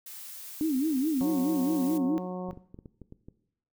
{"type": "noise", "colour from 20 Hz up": "blue", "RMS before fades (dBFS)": -43, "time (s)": [0.06, 1.98], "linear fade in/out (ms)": 5}
{"type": "tone with vibrato", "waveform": "sine", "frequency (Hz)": 286.7, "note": "D4", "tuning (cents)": -42, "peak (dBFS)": -24, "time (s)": [0.61, 2.18], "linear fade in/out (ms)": 0, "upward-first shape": "sine", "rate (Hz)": 4.7, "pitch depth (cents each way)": 210}
{"type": "harmonic tone", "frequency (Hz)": 182.3, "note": "F#3", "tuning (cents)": -25, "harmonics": [1, 2, 3, 4, 5, 6], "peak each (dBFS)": [-33, -40, -38, -43, -45, -49], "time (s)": [1.21, 2.51], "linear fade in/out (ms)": 0}
{"type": "clicks", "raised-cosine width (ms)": 3, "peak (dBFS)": -32, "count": 9, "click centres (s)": [2.488, 2.531, 2.574, 2.744, 2.789, 2.858, 3.017, 3.124, 3.285]}
{"effects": ["noise-tail reverb RT60 0.7 s tail -17 dB re dry"]}